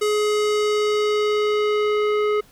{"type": "tone with low-pass filter sweep", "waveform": "square", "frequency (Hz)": 420.9, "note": "G#4", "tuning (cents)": 23, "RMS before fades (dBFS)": -20, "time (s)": [0.01, 2.41], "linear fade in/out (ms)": 10, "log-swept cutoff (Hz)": [9700, 2000], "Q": 0.94, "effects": ["pink hiss -53 dBFS RMS until 2.51 s"]}